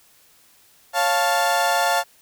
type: chord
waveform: 30% pulse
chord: Db augmented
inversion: none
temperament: equal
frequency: 554.4 / 698.5 / 880 Hz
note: Db5 / F5 / A5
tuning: 0 / 0 / 0 cents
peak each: -23 / -18 / -19 dBFS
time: 0.93-2.04 s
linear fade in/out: 50 ms
effects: white hiss -55 dBFS RMS until 2.21 s